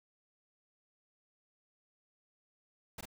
pink noise with echo, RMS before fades -44 dBFS, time 2.98-3.01 s, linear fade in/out 5 ms, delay 45 ms, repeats 1, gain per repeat -2 dB, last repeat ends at 3.055 s, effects none

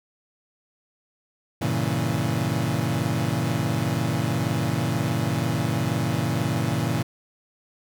30% pulse chord, G diminished seventh, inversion none, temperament equal, 98 / 116.54 / 138.59 / 164.81 Hz, G2 / Bb2 / Db3 / Fb3, 0 / 0 / 0 / 0 cents, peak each -29 / -24 / -25 / -25 dBFS, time 1.61-7.03 s, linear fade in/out 10 ms, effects none

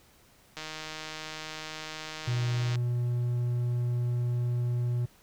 click train, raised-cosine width 0.2 ms, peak -21 dBFS, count 342, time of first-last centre 0.57-2.756 s, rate 156 Hz
triangle tone, 121.3 Hz, B2, 31 cents flat, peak -24 dBFS, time 2.27-5.06 s, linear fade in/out 10 ms
effects pink hiss -60 dBFS RMS until 5.22 s

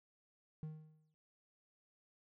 triangle tone with exponential decay, 155.56 Hz, D#3, in tune, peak -38 dBFS, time 0.63-1.14 s, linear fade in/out 0 ms, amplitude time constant 110 ms, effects none

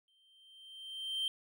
triangle tone with exponential growth, 3136 Hz, G7, in tune, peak -29 dBFS, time 0.08-1.28 s, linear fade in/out 1 ms, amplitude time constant 260 ms, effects none

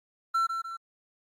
triangle tone with echo, 1350 Hz, E6, 41 cents sharp, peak -21 dBFS, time 0.34-0.47 s, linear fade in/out 10 ms, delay 150 ms, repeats 2, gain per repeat -6 dB, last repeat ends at 0.77 s, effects Opus 32 kbps

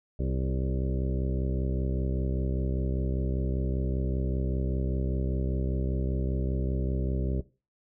harmonic tone with a mistuned harmonic, 65.1 Hz, C2, 8 cents flat, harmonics 1 / 2 / 3 / 4 / 5 / 6 / 7 / 8 / 9, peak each -29 / -32 / -37 / -40 / -40 / -40 / -46 / -46 / -44 dBFS, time 0.19-7.41 s, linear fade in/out 5 ms, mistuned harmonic 6, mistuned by +21 cents, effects noise-tail reverb RT60 0.3 s tail -17 dB re dry

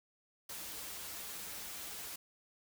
white noise with comb filter, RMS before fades -45 dBFS, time 0.49-2.16 s, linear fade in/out 5 ms, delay 8 ms, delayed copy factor -0.5, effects none

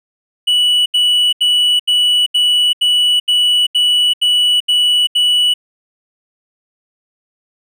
triangle tone bursts, 2950 Hz, F#7, 6 cents flat, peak -8 dBFS, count 11, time 0.47-5.54 s, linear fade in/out 10 ms, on 390 ms, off 78 ms, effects none

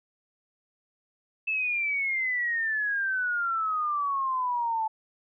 sine exponential sweep, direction down, 2637 to 870 Hz, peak -25 dBFS, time 1.47-4.88 s, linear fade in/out 10 ms, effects none

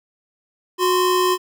square tone pair together, 365.6 / 1034 Hz, F#4 / C6, -21 / -21 cents, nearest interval octave + tritone, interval 1800 cents, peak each -18 / -20 dBFS, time 0.78-1.38 s, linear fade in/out 50 ms, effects none

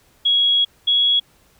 sine tone pair in turn, 3322 / 3340 Hz, G#7 / G#7, 0 / +9 cents, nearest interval unison, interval 9 cents, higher second, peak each -13 dBFS, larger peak neither, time 0.25-0.65 / 0.87-1.2 s, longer first, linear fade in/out 10 ms, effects pink hiss -56 dBFS RMS until 1.59 s

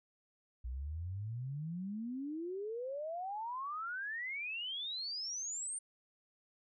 sine exponential sweep, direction up, 58.7 to 9040 Hz, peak -38 dBFS, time 0.64-5.79 s, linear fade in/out 10 ms, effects none

